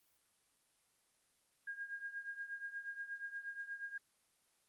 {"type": "tone with tremolo", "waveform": "sine", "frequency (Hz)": 1624, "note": "G#6", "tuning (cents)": -39, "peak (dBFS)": -39, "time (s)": [1.67, 3.98], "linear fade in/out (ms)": 5, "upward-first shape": "triangle", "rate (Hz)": 8.4, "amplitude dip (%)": 85, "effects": ["white hiss -75 dBFS RMS until 4.68 s", "Opus 24 kbps"]}